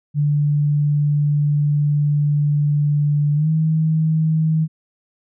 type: tone with pitch glide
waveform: sine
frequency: 146.83 to 158.28 Hz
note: D3 to D#3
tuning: 0 to +30 cents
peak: -14 dBFS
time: 0.14-4.68 s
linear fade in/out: 50 ms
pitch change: +130 cents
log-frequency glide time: 3.35-3.49 s
effects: none